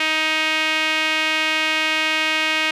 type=tone with band-pass filter; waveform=sawtooth; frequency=313.8 Hz; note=D#4; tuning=15 cents sharp; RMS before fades=-20 dBFS; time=0-2.71 s; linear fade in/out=5 ms; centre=2500 Hz; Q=2.5; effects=none